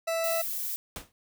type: tone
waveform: 40% pulse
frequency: 659.3 Hz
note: E5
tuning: in tune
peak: -26 dBFS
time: 0.07-0.42 s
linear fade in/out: 10 ms
type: noise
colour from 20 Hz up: violet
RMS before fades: -33 dBFS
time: 0.24-0.76 s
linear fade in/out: 0 ms
type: noise with exponential decay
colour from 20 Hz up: pink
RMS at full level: -34 dBFS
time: 0.96-1.12 s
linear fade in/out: 1 ms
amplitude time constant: 34 ms
effects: none